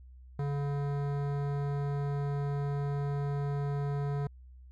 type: tone with hard clipping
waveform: sine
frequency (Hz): 142.3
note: C#3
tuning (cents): +46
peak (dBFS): -32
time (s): 0.39-4.27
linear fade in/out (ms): 2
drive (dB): 16
effects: added 63 Hz sine -49 dBFS peak until 4.71 s